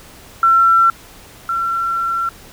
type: tone pair in turn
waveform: sine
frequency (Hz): 1351 / 1357.2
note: E6 / F6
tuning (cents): +42 / -50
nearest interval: unison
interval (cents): 8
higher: second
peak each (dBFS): -8 / -16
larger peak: first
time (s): 0.43-0.9 / 1.49-2.29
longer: second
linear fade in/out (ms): 2
effects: pink hiss -41 dBFS RMS until 2.52 s